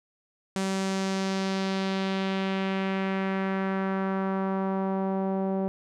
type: tone with low-pass filter sweep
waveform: sawtooth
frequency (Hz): 192.1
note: G3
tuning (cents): -35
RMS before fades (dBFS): -28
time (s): 0.56-5.68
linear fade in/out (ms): 0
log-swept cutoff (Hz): 8100 to 650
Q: 1.5
effects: none